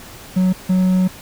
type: tone pair in turn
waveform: triangle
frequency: 185 / 185 Hz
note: F#3 / F#3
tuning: 0 / 0 cents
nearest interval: unison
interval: 0 cents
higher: neither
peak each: -10 dBFS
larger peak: neither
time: 0.36-0.53 / 0.69-1.08 s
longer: second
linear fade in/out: 10 ms
effects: pink hiss -38 dBFS RMS until 1.21 s